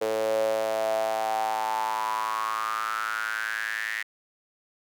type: tone with high-pass filter sweep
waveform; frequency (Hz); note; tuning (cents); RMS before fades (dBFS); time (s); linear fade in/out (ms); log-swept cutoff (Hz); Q
sawtooth; 110; A2; 0; -28; 0.01-4.03; 10; 480 to 1900; 8.6
effects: none